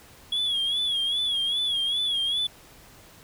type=tone with vibrato; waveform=triangle; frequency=3335 Hz; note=G#7; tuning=7 cents sharp; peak=-21 dBFS; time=0.32-2.47 s; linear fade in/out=5 ms; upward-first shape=sine; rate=2.5 Hz; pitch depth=82 cents each way; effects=tanh soft clip ceiling -18 dBFS + pink hiss -51 dBFS RMS until 3.23 s